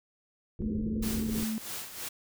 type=low-pass noise; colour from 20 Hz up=pink; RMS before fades=-36 dBFS; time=0.59-1.44 s; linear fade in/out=2 ms; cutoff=490 Hz; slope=96 dB/octave
type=tone with pitch glide; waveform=sine; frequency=216 to 220.2 Hz; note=A3 to A3; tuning=-32 to +2 cents; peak=-30 dBFS; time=0.62-1.58 s; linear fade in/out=0 ms; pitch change=+34 cents; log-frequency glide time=0.75-1.01 s
type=noise with tremolo; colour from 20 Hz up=white; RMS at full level=-37 dBFS; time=1.02-2.09 s; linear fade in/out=10 ms; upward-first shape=sine; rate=3.1 Hz; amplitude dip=65%
effects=none